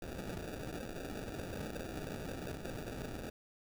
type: noise with sample-and-hold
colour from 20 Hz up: white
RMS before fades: -43 dBFS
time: 0.02-3.3 s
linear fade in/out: 2 ms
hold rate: 1050 Hz
effects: none